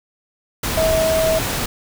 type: tone in noise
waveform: sine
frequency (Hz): 643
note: E5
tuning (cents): -43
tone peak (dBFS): -15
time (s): 0.77-1.39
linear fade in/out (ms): 5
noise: pink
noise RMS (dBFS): -22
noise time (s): 0.63-1.66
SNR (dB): +4
effects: none